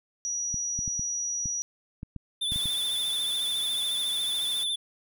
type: tone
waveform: sine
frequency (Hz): 5810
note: F#8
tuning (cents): -32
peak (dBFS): -28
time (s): 0.25-1.62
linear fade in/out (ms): 0
type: clicks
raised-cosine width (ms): 5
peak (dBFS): -24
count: 10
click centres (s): 0.543 / 0.79 / 0.878 / 0.995 / 1.458 / 2.031 / 2.163 / 2.521 / 2.56 / 2.657
type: tone with vibrato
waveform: square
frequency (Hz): 3520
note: A7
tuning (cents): 0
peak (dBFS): -27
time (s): 2.41-4.76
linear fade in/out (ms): 10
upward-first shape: triangle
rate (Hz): 14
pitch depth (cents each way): 50
type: noise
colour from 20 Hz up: white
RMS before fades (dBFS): -42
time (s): 2.51-4.64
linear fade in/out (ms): 10
effects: none